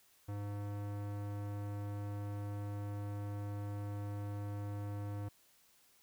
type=tone with low-pass filter; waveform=square; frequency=102.1 Hz; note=G#2; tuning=29 cents flat; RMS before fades=-41 dBFS; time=0.28-5.29 s; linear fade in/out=10 ms; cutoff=1300 Hz; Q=0.66; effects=white hiss -68 dBFS RMS until 6.02 s